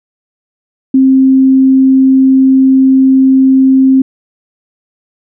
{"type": "tone", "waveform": "sine", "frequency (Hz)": 264.7, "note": "C4", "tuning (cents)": 20, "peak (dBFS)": -3, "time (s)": [0.94, 4.02], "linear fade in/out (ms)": 5, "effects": []}